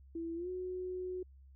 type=tone with pitch glide; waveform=sine; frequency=332.2 to 366.5 Hz; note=E4 to F#4; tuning=+13 to -16 cents; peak=-37 dBFS; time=0.15-1.23 s; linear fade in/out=5 ms; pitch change=+171 cents; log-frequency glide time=0.35-0.49 s; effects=added 67 Hz sine -55 dBFS peak until 1.55 s